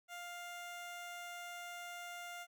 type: tone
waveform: 15% pulse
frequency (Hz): 701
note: F5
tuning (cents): +6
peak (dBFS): -39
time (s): 0.08-2.47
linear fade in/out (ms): 50
effects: none